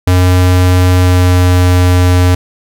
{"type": "tone with pitch glide", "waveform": "square", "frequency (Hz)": [90.8, 90.02], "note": ["F#2", "F#2"], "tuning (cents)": [-32, -47], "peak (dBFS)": -6, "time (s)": [0.07, 2.35], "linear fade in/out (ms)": 5, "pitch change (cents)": -15, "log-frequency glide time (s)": [0.97, 1.33], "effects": []}